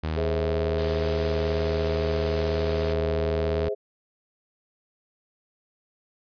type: tone with vibrato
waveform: sawtooth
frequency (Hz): 79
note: D#2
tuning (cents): +27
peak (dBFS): -22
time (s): 0.03-3.69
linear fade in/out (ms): 10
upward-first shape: sine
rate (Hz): 17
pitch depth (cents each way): 16
type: chord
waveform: sine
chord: Ab augmented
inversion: none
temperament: just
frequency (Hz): 415.3 / 519.1 / 648.9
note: Ab4 / C5 / E5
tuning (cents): 0 / -14 / -27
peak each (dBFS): -27 / -32 / -33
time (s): 0.16-3.75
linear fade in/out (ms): 20
type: high-pass noise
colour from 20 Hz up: white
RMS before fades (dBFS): -36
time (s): 0.78-2.93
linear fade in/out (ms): 2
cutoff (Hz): 280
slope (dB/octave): 12
effects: resampled to 11025 Hz